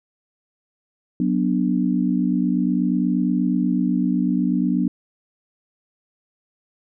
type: chord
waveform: sine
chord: B minor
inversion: second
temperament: equal with one note detuned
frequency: 185 / 245.5 / 293.7 Hz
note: F#3 / B3 / D4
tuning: 0 / -10 / 0 cents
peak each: -21 / -21 / -23 dBFS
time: 1.2-4.88 s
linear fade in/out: 2 ms
effects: none